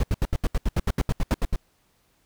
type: noise bursts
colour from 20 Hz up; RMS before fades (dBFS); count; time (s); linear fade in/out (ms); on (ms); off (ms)
brown; -21; 15; 0-1.56; 2; 34; 75
effects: pink hiss -66 dBFS RMS until 2.25 s